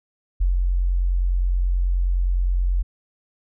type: tone with ADSR envelope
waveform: sine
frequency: 44.75 Hz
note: F1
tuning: 43 cents sharp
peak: -15 dBFS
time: 0.4-2.83 s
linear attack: 15 ms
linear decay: 140 ms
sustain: -2 dB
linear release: 17 ms
effects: none